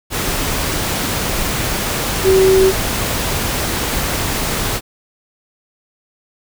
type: tone in noise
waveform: sine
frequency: 380.6 Hz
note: F#4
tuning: 49 cents sharp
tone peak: -8 dBFS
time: 2.23-2.73 s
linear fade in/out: 50 ms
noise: pink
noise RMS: -19 dBFS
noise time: 0.1-4.81 s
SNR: +8 dB
effects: none